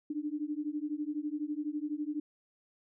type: beating tone pair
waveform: sine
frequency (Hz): 292.8 / 304.8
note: D4 / D#4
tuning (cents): -5 / -36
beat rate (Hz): 12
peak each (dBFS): -36 / -36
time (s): 0.1-2.2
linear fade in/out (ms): 5
effects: none